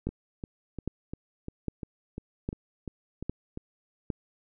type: two click trains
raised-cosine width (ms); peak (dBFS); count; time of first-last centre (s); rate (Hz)
3; -17 / -23; 6 / 11; 0.07-4.102 / 0.09-3.574; 1.24 / 2.87
effects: none